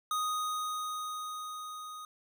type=tone with level ramp; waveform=square; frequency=1244.5 Hz; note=D#6; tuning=in tune; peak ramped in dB=-30 to -43 dBFS; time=0.11-2.05 s; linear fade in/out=2 ms; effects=none